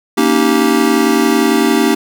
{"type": "chord", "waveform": "square", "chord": "Eb dominant seventh", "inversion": "second", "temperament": "just", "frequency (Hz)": [233.3, 280, 311.1, 388.9], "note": ["Bb3", "Db4", "Eb4", "G4"], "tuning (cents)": [2, 18, 0, -14], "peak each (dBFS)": -16, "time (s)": [0.17, 1.95], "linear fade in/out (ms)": 10, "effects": []}